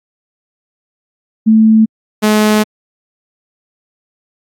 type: tone pair in turn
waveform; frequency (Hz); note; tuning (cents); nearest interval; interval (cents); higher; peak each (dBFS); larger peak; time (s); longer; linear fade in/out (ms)
sine / sawtooth; 220 / 213.2; A3 / G#3; 0 / +46; minor second; 54; first; -4; neither; 1.46-1.86 / 2.22-2.64; second; 20
effects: AAC 64 kbps